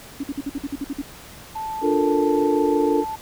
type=tone bursts; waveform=sine; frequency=280 Hz; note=C#4; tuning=18 cents sharp; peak=-23 dBFS; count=10; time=0.2-1.018 s; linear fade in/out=5 ms; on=35 ms; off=52 ms
type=tone; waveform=sine; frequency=878 Hz; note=A5; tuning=4 cents flat; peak=-26 dBFS; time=1.55-3.16 s; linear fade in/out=10 ms
type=chord; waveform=sine; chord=Bb major seventh; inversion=first; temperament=equal; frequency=293.7 / 349.2 / 440 / 466.2 Hz; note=D4 / F4 / A4 / Bb4; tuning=0 / 0 / 0 / 0 cents; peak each=-21 / -24 / -21 / -25 dBFS; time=1.81-3.05 s; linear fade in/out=50 ms
effects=pink hiss -42 dBFS RMS until 3.21 s